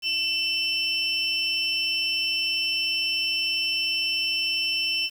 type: tone cluster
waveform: sine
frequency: 2663 / 3031 / 5390 Hz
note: E7 / F#7 / E8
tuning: +17 / +41 / +38 cents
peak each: -26 dBFS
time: 0.02-5.1 s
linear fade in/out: 50 ms
effects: tanh soft clip ceiling -18 dBFS + 8-bit